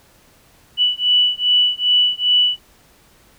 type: beating tone pair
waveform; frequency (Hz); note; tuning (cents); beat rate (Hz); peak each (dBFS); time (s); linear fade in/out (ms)
sine; 2960 / 2962.5; F#7 / F#7; 0 / +1; 2.5; -16; 0.77-2.59; 50
effects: pink hiss -52 dBFS RMS until 3.38 s